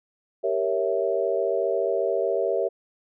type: chord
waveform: sine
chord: G diminished seventh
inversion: none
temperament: equal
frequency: 392 / 466.2 / 554.4 / 659.3 Hz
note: G4 / Bb4 / Db5 / Fb5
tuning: 0 / 0 / 0 / 0 cents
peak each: -27 dBFS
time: 0.43-2.69 s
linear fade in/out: 20 ms
effects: none